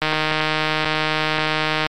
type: click train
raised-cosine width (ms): 0.3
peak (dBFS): -3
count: 287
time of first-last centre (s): 0.02-1.865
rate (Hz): 155
effects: MP3 96 kbps